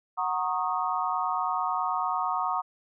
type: chord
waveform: sine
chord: D# minor seventh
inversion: first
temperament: equal with one note detuned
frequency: 740 / 932.3 / 1095.4 / 1244.5 Hz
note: F#5 / A#5 / C#6 / D#6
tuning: 0 / 0 / -21 / 0 cents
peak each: -31 dBFS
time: 0.17-2.62 s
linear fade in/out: 20 ms
effects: none